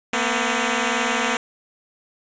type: tone pair together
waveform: 5% pulse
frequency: 228.5 / 250 Hz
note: A#3 / B3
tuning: -34 / +21 cents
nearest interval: major second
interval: 155 cents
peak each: -11 dBFS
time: 0.13-1.37 s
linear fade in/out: 2 ms
effects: resampled to 16000 Hz + 7-bit